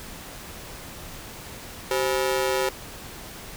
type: ring-modulated tone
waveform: sawtooth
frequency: 454.2 Hz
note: A#4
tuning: 45 cents flat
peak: -15 dBFS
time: 1.91-2.69 s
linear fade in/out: 0 ms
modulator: 70.6 Hz
effects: pink hiss -40 dBFS RMS until 3.56 s